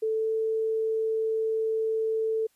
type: tone with pitch glide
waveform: sine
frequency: 440 to 442.8 Hz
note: A4 to A4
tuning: 0 to +11 cents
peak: -24 dBFS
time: 0.02-2.47 s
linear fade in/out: 10 ms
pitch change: +11 cents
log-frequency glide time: 0.14-0.3 s
effects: white hiss -68 dBFS RMS until 2.55 s + resampled to 32000 Hz